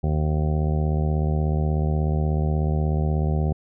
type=harmonic tone; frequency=76.5 Hz; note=D#2; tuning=29 cents flat; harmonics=1 / 2 / 3 / 4 / 5 / 6 / 7 / 8 / 9 / 10; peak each=-22 / -23 / -32 / -41 / -33 / -40 / -37 / -46 / -38 / -38 dBFS; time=0.03-3.53 s; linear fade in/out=10 ms; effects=none

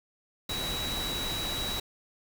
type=tone in noise; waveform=sine; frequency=3897 Hz; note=B7; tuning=24 cents flat; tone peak=-33 dBFS; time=0.49-1.8 s; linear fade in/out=5 ms; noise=pink; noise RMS=-35 dBFS; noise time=0.49-1.8 s; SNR=-1 dB; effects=none

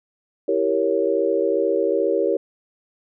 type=chord; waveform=sine; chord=E diminished seventh; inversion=none; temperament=equal; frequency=329.6 / 392 / 466.2 / 554.4 Hz; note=E4 / G4 / Bb4 / Db5; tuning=0 / 0 / 0 / 0 cents; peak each=-25 / -22 / -22 / -23 dBFS; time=0.48-2.37 s; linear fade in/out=5 ms; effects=none

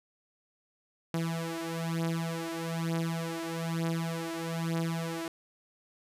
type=beating tone pair; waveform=sawtooth; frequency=164.81 / 165.91 Hz; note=E3 / E3; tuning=0 / +11 cents; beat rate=1.1 Hz; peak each=-30 dBFS; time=1.14-5.28 s; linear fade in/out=2 ms; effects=resampled to 32000 Hz

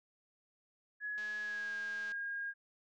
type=tone with pitch glide; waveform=sine; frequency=1686 to 1623.9 Hz; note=G#6 to G#6; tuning=+26 to -39 cents; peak=-37 dBFS; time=1-2.54 s; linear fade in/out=50 ms; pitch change=-65 cents; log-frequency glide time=1.4-1.74 s
type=click train; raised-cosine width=0.2 ms; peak=-37 dBFS; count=201; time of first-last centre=1.18-2.119 s; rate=213 Hz
effects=none

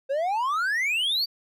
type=exponential sweep; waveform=triangle; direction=up; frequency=523.3 to 4700 Hz; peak=-21 dBFS; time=0.09-1.26 s; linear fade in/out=20 ms; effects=none

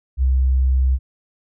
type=tone; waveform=sine; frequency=65 Hz; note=C2; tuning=11 cents flat; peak=-13 dBFS; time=0.17-0.99 s; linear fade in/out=50 ms; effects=none

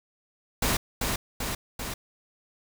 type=noise with echo; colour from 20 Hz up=pink; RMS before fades=-25 dBFS; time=0.62-0.77 s; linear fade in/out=5 ms; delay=390 ms; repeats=3; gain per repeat=-3 dB; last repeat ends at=1.94 s; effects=none

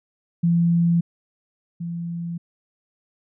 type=tone pair in turn; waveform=sine; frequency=170 / 170 Hz; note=F3 / F3; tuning=-46 / -46 cents; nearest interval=unison; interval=0 cents; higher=neither; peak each=-15 / -26 dBFS; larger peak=first; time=0.43-1.01 / 1.8-2.38 s; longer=neither; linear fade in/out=10 ms; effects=none

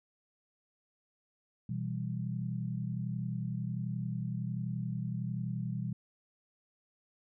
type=chord; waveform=sine; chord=E minor; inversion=second; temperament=equal; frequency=123.47 / 164.81 / 196 Hz; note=B2 / E3 / G3; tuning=0 / 0 / 0 cents; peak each=-36 / -38 / -39 dBFS; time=1.69-5.93 s; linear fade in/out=5 ms; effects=none

